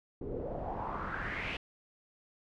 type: noise with low-pass filter sweep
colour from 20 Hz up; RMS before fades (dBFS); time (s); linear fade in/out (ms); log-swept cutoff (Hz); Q
pink; -38; 0.21-1.57; 5; 370 to 2800; 4.5
effects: none